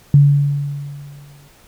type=tone with exponential decay; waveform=sine; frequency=142.8 Hz; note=D3; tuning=48 cents flat; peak=-4 dBFS; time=0.14-1.48 s; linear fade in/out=2 ms; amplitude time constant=290 ms; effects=pink hiss -49 dBFS RMS until 1.67 s